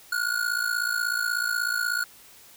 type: ring-modulated tone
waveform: square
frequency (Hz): 1446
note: F#6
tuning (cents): -40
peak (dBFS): -22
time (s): 0.12-2.04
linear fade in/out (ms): 2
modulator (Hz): 28.2
effects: white hiss -51 dBFS RMS until 2.56 s